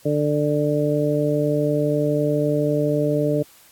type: harmonic tone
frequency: 148 Hz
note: D3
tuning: 14 cents sharp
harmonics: 1 / 2 / 3 / 4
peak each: -23 / -23 / -23 / -23 dBFS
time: 0.05-3.43 s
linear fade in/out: 10 ms
effects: white hiss -51 dBFS RMS until 3.71 s + AAC 64 kbps